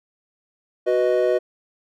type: chord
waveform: triangle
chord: B major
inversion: second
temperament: equal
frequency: 370 / 493.9 / 622.3 Hz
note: F#4 / B4 / D#5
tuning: 0 / 0 / 0 cents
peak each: -19 dBFS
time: 0.86-1.39 s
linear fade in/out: 20 ms
effects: none